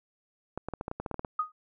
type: clicks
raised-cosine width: 1 ms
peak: -20 dBFS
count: 12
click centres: 0.576 / 0.686 / 0.737 / 0.811 / 0.881 / 0.914 / 1 / 1.062 / 1.113 / 1.143 / 1.194 / 1.248 s
type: tone with exponential decay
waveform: sine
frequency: 1244.5 Hz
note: D#6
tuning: in tune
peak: -22 dBFS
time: 1.39-1.52 s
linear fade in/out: 5 ms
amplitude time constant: 28 ms
effects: none